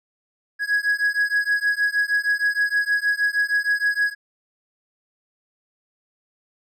triangle beating tone pair, 1661.2 / 1667.6 Hz, G#6 / G#6, 0 / +7 cents, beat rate 6.4 Hz, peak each -20 dBFS, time 0.59-4.15 s, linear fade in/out 50 ms, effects none

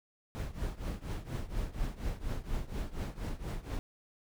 brown noise with tremolo, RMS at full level -33 dBFS, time 0.35-3.79 s, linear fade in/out 0 ms, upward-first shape triangle, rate 4.2 Hz, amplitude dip 90%, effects none

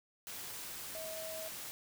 sine tone in noise, 640 Hz, D#5, 49 cents sharp, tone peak -43 dBFS, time 0.95-1.48 s, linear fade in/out 0 ms, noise white, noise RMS -45 dBFS, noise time 0.27-1.71 s, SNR -1 dB, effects none

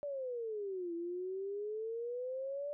sine exponential two-way sweep, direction down then up, 587 to 334.9 to 587 Hz, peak -37 dBFS, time 0.03-2.73 s, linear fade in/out 0 ms, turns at 0.94 s, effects none

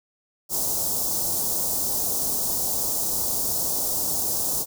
white band-stop noise, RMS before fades -25 dBFS, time 0.49-4.66 s, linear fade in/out 50 ms, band 880 to 5300 Hz, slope 24 dB/octave, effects none

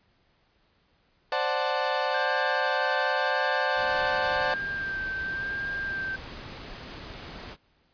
30% pulse chord, D dominant seventh, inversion third, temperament equal, 523.3 / 587.3 / 740 / 880 Hz, C5 / D5 / F#5 / A5, 0 / 0 / 0 / 0 cents, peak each -28 dBFS, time 1.32-4.54 s, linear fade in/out 2 ms
sine tone with vibrato, 1577 Hz, G6, 10 cents sharp, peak -29 dBFS, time 2.14-6.16 s, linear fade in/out 5 ms, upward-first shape sine, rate 0.92 Hz, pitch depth 24 cents each way
pink noise, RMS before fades -41 dBFS, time 3.75-7.57 s, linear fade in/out 50 ms
effects pink hiss -67 dBFS RMS until 7.93 s + resampled to 11025 Hz

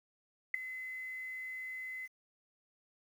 sine tone with ADSR envelope, 2036 Hz, C7, 48 cents flat, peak -23 dBFS, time 0.54-2.08 s, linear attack 4 ms, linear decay 4 ms, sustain -17 dB, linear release 32 ms, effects 10-bit

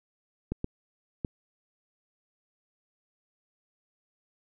clicks, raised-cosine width 3 ms, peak -17 dBFS, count 3, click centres 0.52 / 0.644 / 1.248 s, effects none

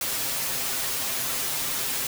white noise with comb filter, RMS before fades -28 dBFS, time 0.01-2.07 s, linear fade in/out 2 ms, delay 7.5 ms, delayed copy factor +0.65, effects none

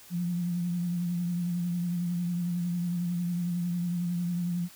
sine tone with vibrato, 174.61 Hz, F3, in tune, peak -27 dBFS, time 0.1-4.69 s, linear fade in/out 50 ms, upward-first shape triangle, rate 11 Hz, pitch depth 42 cents each way, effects white hiss -52 dBFS RMS until 4.75 s

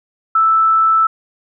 sine tone, 1318.5 Hz, E6, in tune, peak -9 dBFS, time 0.35-1.07 s, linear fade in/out 5 ms, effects none

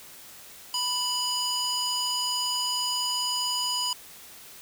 square tone with band-pass filter, 987.8 Hz, B5, in tune, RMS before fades -28 dBFS, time 0.74-3.93 s, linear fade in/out 2 ms, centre 5200 Hz, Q 1.5, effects white hiss -47 dBFS RMS until 4.61 s

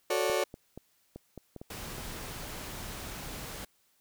35% pulse chord, D major seventh, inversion first, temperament just, 367.1 / 440.5 / 550.6 / 587.3 Hz, F#4 / A4 / C#5 / D5, -14 / +2 / -12 / 0 cents, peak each -31 dBFS, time 0.1-0.44 s, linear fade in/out 5 ms
clicks, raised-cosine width 2 ms, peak -29 dBFS, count 8, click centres 0.298 / 0.541 / 0.776 / 1.16 / 1.377 / 1.563 / 1.615 / 1.983 s
pink noise, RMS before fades -41 dBFS, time 1.7-3.65 s, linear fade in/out 5 ms
effects white hiss -70 dBFS RMS until 4 s

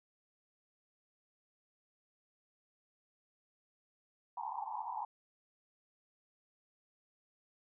white band-pass noise, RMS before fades -41 dBFS, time 4.37-5.05 s, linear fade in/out 5 ms, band 790 to 990 Hz, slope 96 dB/octave, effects none

